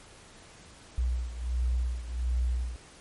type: beating tone pair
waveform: sine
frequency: 60.8 / 62.2 Hz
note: B1 / B1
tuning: -26 / +13 cents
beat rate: 1.4 Hz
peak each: -28 / -32 dBFS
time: 0.98-2.76 s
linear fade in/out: 0 ms
effects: pink hiss -52 dBFS RMS until 3 s + MP3 48 kbps